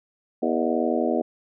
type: harmonic tone with a mistuned harmonic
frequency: 80.9 Hz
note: E2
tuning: 32 cents flat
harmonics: 3 / 4 / 5 / 6 / 7 / 8 / 9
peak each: -26 / -27 / -28 / -29 / -29 / -30 / -31 dBFS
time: 0.42-1.22 s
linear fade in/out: 10 ms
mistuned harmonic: 7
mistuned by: +87 cents
effects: none